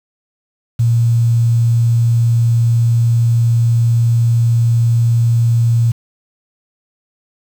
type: tone with quantisation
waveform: sine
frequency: 116.54 Hz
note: A#2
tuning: in tune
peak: -9 dBFS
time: 0.79-5.92 s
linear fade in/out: 10 ms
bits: 6
effects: none